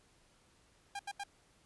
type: tone bursts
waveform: sawtooth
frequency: 804 Hz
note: G5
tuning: 44 cents sharp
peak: -35 dBFS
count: 3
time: 0.95-1.237 s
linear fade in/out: 5 ms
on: 43 ms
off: 79 ms
effects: pink hiss -68 dBFS RMS until 1.65 s + resampled to 24000 Hz